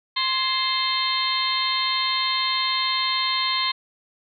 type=harmonic tone with a mistuned harmonic; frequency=523.3 Hz; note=C5; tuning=in tune; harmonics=2 / 3 / 4 / 5 / 6 / 7 / 8; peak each=-26 / -37 / -28 / -37 / -29 / -28 / -26 dBFS; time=0.16-3.72 s; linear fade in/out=10 ms; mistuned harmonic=3; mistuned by=+120 cents; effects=none